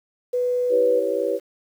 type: tone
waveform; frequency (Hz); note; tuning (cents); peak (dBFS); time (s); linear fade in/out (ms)
sine; 494.5; B4; +2; -19; 0.33-1; 10
type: chord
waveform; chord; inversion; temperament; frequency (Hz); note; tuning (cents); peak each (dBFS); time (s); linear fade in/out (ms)
sine; C# half-diminished seventh; first; equal; 329.6 / 392 / 493.9 / 554.4; E4 / G4 / B4 / C#5; 0 / 0 / 0 / 0; -30 / -26 / -24 / -25; 0.69-1.4; 50
effects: 8-bit